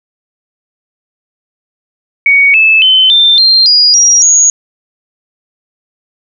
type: tone with pitch steps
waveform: sine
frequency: 2239 / 2617 / 3059 / 3575 / 4178 / 4883 / 5707 / 6671 Hz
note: C#7 / E7 / G7 / A7 / C8 / D#8 / F8 / G#8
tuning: +17 / -13 / -43 / +27 / -3 / -33 / +37 / +7 cents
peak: -3 dBFS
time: 2.26-4.5 s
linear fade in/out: 2 ms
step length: 280 ms
effects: none